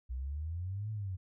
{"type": "exponential two-way sweep", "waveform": "sine", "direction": "up then down", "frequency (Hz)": [60.5, 110, 89.9], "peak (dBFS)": -35, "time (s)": [0.09, 1.17], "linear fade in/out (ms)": 20, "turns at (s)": 0.91, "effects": []}